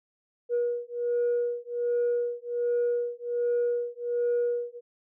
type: beating tone pair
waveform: sine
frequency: 479.7 / 481 Hz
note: A#4 / B4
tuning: +50 / -46 cents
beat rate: 1.3 Hz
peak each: -27 dBFS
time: 0.49-4.81 s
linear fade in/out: 50 ms
effects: tanh soft clip ceiling -20 dBFS